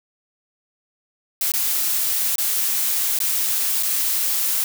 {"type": "noise with dropouts", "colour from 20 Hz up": "blue", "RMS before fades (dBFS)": -21, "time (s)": [1.41, 4.64], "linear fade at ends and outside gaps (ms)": 2, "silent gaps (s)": [[1.519, 1.537], [2.357, 2.382], [3.189, 3.202], [3.827, 3.831]], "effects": []}